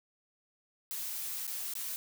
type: noise with dropouts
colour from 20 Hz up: blue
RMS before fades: -38 dBFS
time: 0.91-1.96 s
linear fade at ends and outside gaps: 0 ms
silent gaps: 1.468-1.477 / 1.737-1.753 s
effects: none